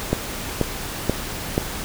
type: click train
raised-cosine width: 2 ms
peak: -4 dBFS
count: 4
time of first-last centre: 0.13-1.579 s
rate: 2.07 Hz
effects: pink hiss -30 dBFS RMS until 1.84 s